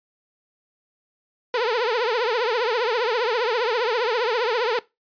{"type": "tone with vibrato", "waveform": "sawtooth", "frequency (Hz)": 466.2, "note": "A#4", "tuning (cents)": 0, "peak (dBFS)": -16, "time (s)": [1.54, 4.79], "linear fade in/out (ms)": 2, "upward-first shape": "triangle", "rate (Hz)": 15, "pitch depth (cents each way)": 180, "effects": ["noise-tail reverb RT60 0.2 s tail -19 dB re dry", "resampled to 11025 Hz"]}